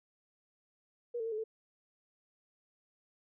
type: tone with pitch steps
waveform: sine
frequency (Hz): 478.5 / 448.2 / 456.7 / 428.2 / 443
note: A#4 / A4 / A#4 / A4 / A4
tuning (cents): +45 / +32 / -36 / -47 / +12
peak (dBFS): -34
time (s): 1.14-1.44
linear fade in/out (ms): 10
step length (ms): 60
effects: none